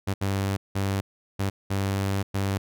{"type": "tone bursts at uneven times", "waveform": "sawtooth", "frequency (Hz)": 98, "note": "G2", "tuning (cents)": 0, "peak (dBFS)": -20, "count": 6, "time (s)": [[0.07, 0.14], [0.21, 0.57], [0.75, 1.01], [1.39, 1.5], [1.7, 2.23], [2.34, 2.58]], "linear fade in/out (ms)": 10, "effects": []}